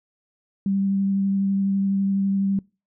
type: tone with vibrato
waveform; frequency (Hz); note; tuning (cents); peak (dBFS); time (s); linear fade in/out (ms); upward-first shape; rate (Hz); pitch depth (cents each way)
sine; 196; G3; 0; -19; 0.66-2.59; 2; triangle; 12; 15
effects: noise-tail reverb RT60 0.3 s tail -25 dB re dry